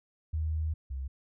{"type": "tone pair in turn", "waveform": "sine", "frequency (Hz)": [78.6, 66.74], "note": ["D#2", "C2"], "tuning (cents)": [18, 35], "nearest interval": "minor third", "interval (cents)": 283, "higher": "first", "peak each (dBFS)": [-28, -33], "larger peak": "first", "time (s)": [[0.33, 0.74], [0.9, 1.08]], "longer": "first", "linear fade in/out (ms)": 10, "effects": []}